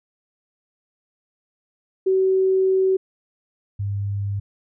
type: tone pair in turn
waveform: sine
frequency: 379.3 / 100.46 Hz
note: F#4 / G2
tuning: +43 / +43 cents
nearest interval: octave + major seventh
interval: 2300 cents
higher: first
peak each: -15 / -22 dBFS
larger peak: first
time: 2.06-2.97 / 3.79-4.4 s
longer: first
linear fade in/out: 10 ms
effects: none